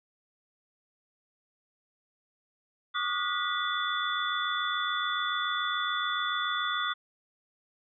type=tone cluster; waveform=sine; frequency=1137 / 1224 / 1445 / 1954 / 3471 Hz; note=C#6 / D#6 / F#6 / B6 / A7; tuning=+44 / -29 / -41 / -19 / -24 cents; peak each=-37 / -33 / -33 / -38 / -33 dBFS; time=2.94-6.94 s; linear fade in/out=20 ms; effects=none